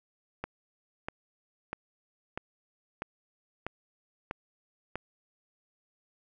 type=click train; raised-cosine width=0.5 ms; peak=-19 dBFS; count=8; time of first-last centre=0.44-4.956 s; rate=1.55 Hz; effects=none